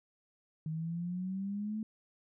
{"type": "exponential sweep", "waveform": "sine", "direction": "up", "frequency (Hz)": [155.56, 220], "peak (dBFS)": -34, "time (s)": [0.66, 1.83], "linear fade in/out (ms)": 2, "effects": []}